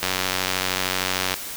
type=click train; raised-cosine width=0.2 ms; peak=-4 dBFS; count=123; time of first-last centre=0.03-1.34 s; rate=93.1 Hz; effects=white hiss -33 dBFS RMS until 1.56 s